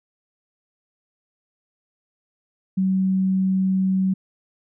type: tone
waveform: sine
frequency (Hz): 189.3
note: F#3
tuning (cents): +40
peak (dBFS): -17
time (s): 2.77-4.14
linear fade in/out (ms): 10
effects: none